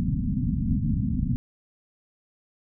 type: low-pass noise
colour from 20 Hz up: white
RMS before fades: -25 dBFS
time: 0-1.36 s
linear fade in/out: 0 ms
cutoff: 260 Hz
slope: 96 dB/octave
effects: none